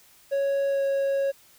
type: tone with pitch glide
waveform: triangle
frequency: 554.4 to 550.3 Hz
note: C#5 to C#5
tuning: 0 to -13 cents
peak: -20 dBFS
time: 0.31-1.32 s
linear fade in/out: 20 ms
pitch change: -13 cents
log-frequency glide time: 0.68-0.82 s
effects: white hiss -56 dBFS RMS until 1.58 s